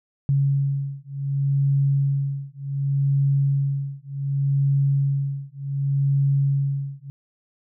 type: beating tone pair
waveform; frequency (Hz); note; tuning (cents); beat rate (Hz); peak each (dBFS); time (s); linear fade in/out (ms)
sine; 138.59 / 139.26; C#3 / C#3; 0 / +8; 0.67; -22; 0.29-7.1; 0
effects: none